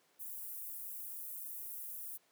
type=high-pass noise; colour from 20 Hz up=pink; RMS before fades=-45 dBFS; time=0.19-2.18 s; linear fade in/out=20 ms; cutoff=12000 Hz; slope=24 dB/octave; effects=pink hiss -71 dBFS RMS until 2.31 s + high-pass 300 Hz 12 dB/octave